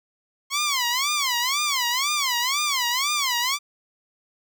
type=tone with vibrato; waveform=10% pulse; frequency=1071 Hz; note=C6; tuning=40 cents sharp; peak=-13 dBFS; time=0.5-3.59 s; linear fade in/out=50 ms; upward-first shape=sine; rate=2 Hz; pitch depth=210 cents each way; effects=none